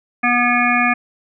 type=harmonic tone; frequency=243 Hz; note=B3; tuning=28 cents flat; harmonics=1 / 3 / 5 / 7 / 9 / 10; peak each=-20 / -20 / -20 / -20 / -20 / -20 dBFS; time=0.23-0.94 s; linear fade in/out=10 ms; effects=none